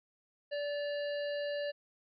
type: harmonic tone with a mistuned harmonic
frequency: 580 Hz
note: D5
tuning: 22 cents flat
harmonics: 1 / 3 / 5 / 7 / 8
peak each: -34 / -44 / -48 / -51 / -52 dBFS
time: 0.51-1.72 s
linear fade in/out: 20 ms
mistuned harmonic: 5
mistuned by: -45 cents
effects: none